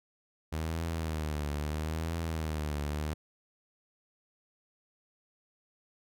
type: tone with vibrato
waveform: sawtooth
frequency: 77.9 Hz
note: D#2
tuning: 3 cents sharp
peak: -28 dBFS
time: 0.52-3.14 s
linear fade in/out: 10 ms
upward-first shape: triangle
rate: 0.76 Hz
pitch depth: 120 cents each way
effects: none